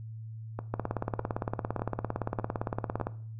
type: two click trains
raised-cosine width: 1 ms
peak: -20 / -16 dBFS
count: 5 / 42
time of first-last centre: 0.59-3 / 0.74-3.07 s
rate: 1.66 / 17.6 Hz
effects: noise-tail reverb RT60 0.5 s tail -17 dB re dry + added 111 Hz sine -39 dBFS peak until 3.39 s

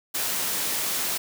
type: high-pass noise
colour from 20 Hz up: white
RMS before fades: -27 dBFS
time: 0.14-1.18 s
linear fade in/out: 10 ms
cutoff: 130 Hz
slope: 12 dB/octave
effects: none

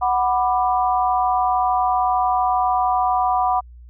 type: chord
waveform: sine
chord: B minor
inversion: second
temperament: just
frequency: 740.8 / 987.8 / 1185.3 Hz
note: F#5 / B5 / D6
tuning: +2 / 0 / +16 cents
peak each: -18 / -21 / -24 dBFS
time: 0.01-3.61 s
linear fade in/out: 20 ms
effects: added 60 Hz sine -39 dBFS peak until 3.89 s

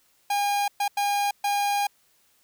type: tone bursts at uneven times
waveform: 45% pulse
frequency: 812 Hz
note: G#5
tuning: 39 cents flat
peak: -22 dBFS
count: 4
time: 0.3-0.68 / 0.8-0.88 / 0.97-1.31 / 1.44-1.87 s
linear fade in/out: 5 ms
effects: white hiss -64 dBFS RMS until 2.43 s

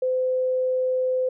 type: tone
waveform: sine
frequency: 512 Hz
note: C5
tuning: 38 cents flat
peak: -20 dBFS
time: 0.02-1.29 s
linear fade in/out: 5 ms
effects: none

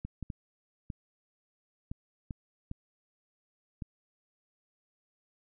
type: clicks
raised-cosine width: 5 ms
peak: -25 dBFS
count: 8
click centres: 0.05 / 0.227 / 0.302 / 0.902 / 1.915 / 2.308 / 2.714 / 3.822 s
effects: none

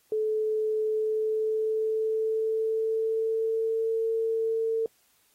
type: tone with pitch glide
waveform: sine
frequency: 433.1 to 449.7 Hz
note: A4 to A4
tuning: -27 to +38 cents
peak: -24 dBFS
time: 0.12-4.86 s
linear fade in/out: 2 ms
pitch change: +65 cents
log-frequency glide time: 0.85-3.99 s
effects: white hiss -66 dBFS RMS until 5.34 s + AAC 48 kbps

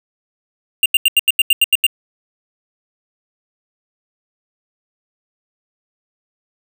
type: tone bursts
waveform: square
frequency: 2794 Hz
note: F7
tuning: in tune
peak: -9 dBFS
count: 10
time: 0.83-1.866 s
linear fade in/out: 2 ms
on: 28 ms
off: 84 ms
effects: none

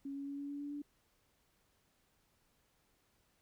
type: tone with pitch steps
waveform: sine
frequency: 277.2 / 279.3 / 281.4 / 283.5 / 285.7 / 287.8 / 290 Hz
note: C#4 / C#4 / C#4 / C#4 / D4 / D4 / D4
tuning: 0 / +13 / +26 / +39 / -48 / -35 / -22 cents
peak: -40 dBFS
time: 0.05-0.82 s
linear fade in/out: 5 ms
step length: 110 ms
effects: pink hiss -75 dBFS RMS until 3.41 s

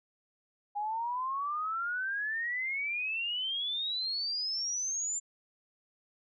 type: exponential sweep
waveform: sine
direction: up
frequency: 813 to 7320 Hz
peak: -31 dBFS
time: 0.75-5.2 s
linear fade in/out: 20 ms
effects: none

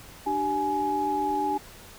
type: tone cluster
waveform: sine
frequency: 298.6 / 387.5 / 839 Hz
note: D4 / G4 / G#5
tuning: +29 / -20 / +17 cents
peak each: -31 / -32 / -25 dBFS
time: 0.26-1.58 s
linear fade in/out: 10 ms
effects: pink hiss -47 dBFS RMS until 1.98 s

